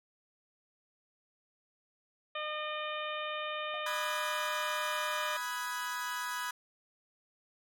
harmonic tone, 608 Hz, D#5, 40 cents flat, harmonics 1 / 2 / 3 / 4 / 5 / 6, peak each -40 / -39 / -44 / -43 / -44 / -46 dBFS, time 2.35-5.37 s, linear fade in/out 5 ms
triangle tone with exponential decay, 706 Hz, F5, 19 cents sharp, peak -40 dBFS, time 3.74-3.92 s, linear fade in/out 0 ms, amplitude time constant 37 ms
40% pulse chord, G# minor seventh, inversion first, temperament equal with one note detuned, 987.8 / 1256.1 / 1480 / 1661.2 Hz, B5 / D#6 / F#6 / G#6, 0 / +16 / 0 / 0 cents, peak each -38 / -41 / -43 / -39 dBFS, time 3.86-6.51 s, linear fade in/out 5 ms
effects none

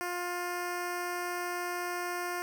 10% pulse tone with notch filter, 353.6 Hz, F4, 22 cents sharp, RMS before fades -35 dBFS, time 0.01-2.42 s, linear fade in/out 0 ms, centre 3800 Hz, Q 1.5, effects none

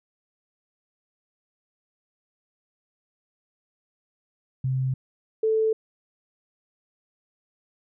sine tone pair in turn, 130.81 / 440 Hz, C3 / A4, 0 / 0 cents, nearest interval octave + major sixth, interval 2100 cents, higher second, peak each -22 / -19 dBFS, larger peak second, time 4.64-4.94 / 5.43-5.73 s, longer neither, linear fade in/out 5 ms, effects none

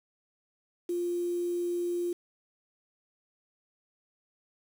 sine tone with quantisation, 349.2 Hz, F4, in tune, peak -28 dBFS, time 0.89-2.13 s, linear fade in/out 5 ms, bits 8, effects none

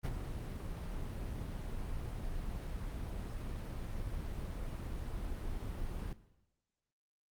brown noise with ADSR envelope, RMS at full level -32 dBFS, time 0.03-6.13 s, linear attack 22 ms, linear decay 41 ms, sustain -8 dB, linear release 3 ms, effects noise-tail reverb RT60 1.0 s tail -17 dB re dry + Opus 32 kbps

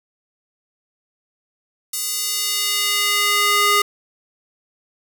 square tone with high-pass filter sweep, 410 Hz, G#4, 22 cents flat, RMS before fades -19 dBFS, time 1.93-3.82 s, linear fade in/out 5 ms, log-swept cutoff 7200 to 1000 Hz, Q 0.93, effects 7-bit

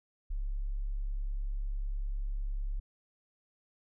sine tone, 34.65 Hz, C#1, in tune, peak -31 dBFS, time 0.3-2.8 s, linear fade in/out 10 ms, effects none

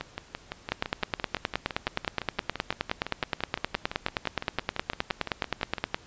two click trains, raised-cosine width 0.3 ms, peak -16 / -9 dBFS, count 35 / 51, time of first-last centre 0.01-5.782 / 0.72-5.945 s, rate 5.89 / 9.57 Hz, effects pink hiss -53 dBFS RMS until 6.06 s + resampled to 16000 Hz

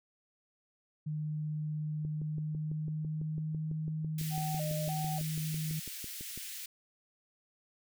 sine tone with pitch glide, 152.7 to 156.36 Hz, D#3 to D#3, -32 to +9 cents, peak -33 dBFS, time 1.06-5.8 s, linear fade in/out 10 ms, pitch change +41 cents, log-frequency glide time 2.08-3.69 s
click train, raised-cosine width 3 ms, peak -33 dBFS, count 27, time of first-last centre 2.05-6.376 s, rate 6.01 Hz
white high-pass noise, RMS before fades -43 dBFS, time 4.18-6.66 s, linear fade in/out 5 ms, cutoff 1900 Hz, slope 24 dB/octave
sine tone with vibrato, 680 Hz, F5, 46 cents flat, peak -37 dBFS, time 4.3-5.22 s, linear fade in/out 50 ms, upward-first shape square, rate 1.7 Hz, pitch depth 190 cents each way
effects none

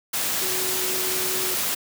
sine tone in noise, 371.6 Hz, F#4, 7 cents sharp, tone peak -32 dBFS, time 0.41-1.55 s, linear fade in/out 10 ms, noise white, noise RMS -25 dBFS, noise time 0.13-1.75 s, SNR -10 dB, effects high-pass 100 Hz 12 dB/octave

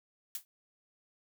blue noise with exponential decay, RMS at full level -34 dBFS, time 0.35-0.45 s, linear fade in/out 1 ms, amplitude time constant 21 ms, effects none

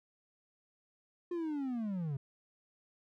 triangle linear sweep, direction down, 356.4 to 130.81 Hz, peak -32 dBFS, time 1.31-2.17 s, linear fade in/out 5 ms, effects none

